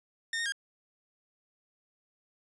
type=tone with pitch steps; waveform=sawtooth; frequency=1827 / 1849 / 1618 Hz; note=A#6 / A#6 / G#6; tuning=-35 / -15 / -46 cents; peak=-27 dBFS; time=0.33-0.522 s; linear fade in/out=2 ms; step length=64 ms; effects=resampled to 22050 Hz